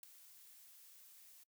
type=noise with ADSR envelope; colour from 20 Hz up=blue; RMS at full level=-45 dBFS; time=0.03-1.44 s; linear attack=4 ms; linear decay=4 ms; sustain=-16 dB; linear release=11 ms; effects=noise-tail reverb RT60 0.1 s tail -23 dB re dry